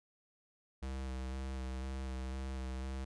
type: tone with vibrato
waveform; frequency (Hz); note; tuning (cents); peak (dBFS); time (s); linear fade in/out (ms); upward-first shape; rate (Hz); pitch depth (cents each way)
square; 65.41; C2; 0; -39; 0.82-3.05; 10; square; 2; 18
effects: resampled to 22050 Hz